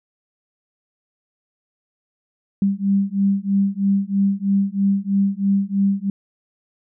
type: beating tone pair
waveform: sine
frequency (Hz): 196 / 199.1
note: G3 / G3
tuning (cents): 0 / +27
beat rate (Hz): 3.1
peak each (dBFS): -19 / -19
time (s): 2.62-6.1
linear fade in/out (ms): 2
effects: none